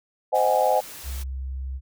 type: chord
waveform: sine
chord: Ab dominant seventh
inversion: first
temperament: just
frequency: 519.1 / 623 / 747.5 / 830.6 Hz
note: C5 / Eb5 / Gb5 / Ab5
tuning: -14 / +2 / +17 / 0 cents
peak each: -23 dBFS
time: 0.32-0.81 s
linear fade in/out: 20 ms
type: noise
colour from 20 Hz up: white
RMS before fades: -40 dBFS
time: 0.34-1.24 s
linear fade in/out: 20 ms
type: tone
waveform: sine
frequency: 65.9 Hz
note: C2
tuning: 13 cents sharp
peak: -28 dBFS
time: 1.03-1.81 s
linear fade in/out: 50 ms
effects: none